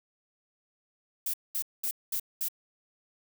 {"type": "noise bursts", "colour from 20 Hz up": "violet", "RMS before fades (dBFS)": -31, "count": 5, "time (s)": [1.26, 2.485], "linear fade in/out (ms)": 5, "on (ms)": 77, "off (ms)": 210, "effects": []}